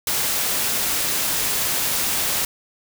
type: noise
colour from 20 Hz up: white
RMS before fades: -22 dBFS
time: 0.07-2.45 s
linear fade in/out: 2 ms
effects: none